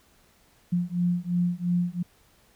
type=beating tone pair; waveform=sine; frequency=174.61 / 177.51 Hz; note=F3 / F3; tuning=0 / +28 cents; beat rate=2.9 Hz; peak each=-26 dBFS; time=0.72-2.03 s; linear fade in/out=10 ms; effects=pink hiss -61 dBFS RMS until 2.55 s